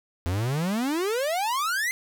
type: exponential sweep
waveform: 45% pulse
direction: up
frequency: 82.7 to 2093 Hz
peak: -24 dBFS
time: 0.26-1.91 s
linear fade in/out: 0 ms
effects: none